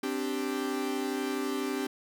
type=chord; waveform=45% pulse; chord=C suspended second; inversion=none; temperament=equal; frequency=261.6 / 293.7 / 392 Hz; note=C4 / D4 / G4; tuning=0 / 0 / 0 cents; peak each=-34 / -35 / -34 dBFS; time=0.03-1.87 s; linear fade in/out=5 ms; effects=none